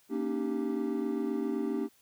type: chord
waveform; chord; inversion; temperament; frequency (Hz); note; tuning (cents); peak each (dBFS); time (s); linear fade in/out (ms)
triangle; Eb dominant seventh; second; equal with one note detuned; 233.1 / 277.2 / 304.9 / 392; Bb3 / Db4 / Eb4 / G4; 0 / 0 / -35 / 0; -33; 0.09-1.89; 50
effects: white hiss -65 dBFS RMS until 2.01 s + high-pass 60 Hz 12 dB/octave